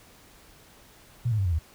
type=tone with pitch steps; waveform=sine; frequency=120 / 108.15 / 97.47 / 87.85 / 79.17 Hz; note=B2 / A2 / G2 / F2 / D#2; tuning=-49 / -29 / -9 / +11 / +31 cents; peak=-22 dBFS; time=1.25-1.59 s; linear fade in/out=10 ms; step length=68 ms; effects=pink hiss -54 dBFS RMS until 1.74 s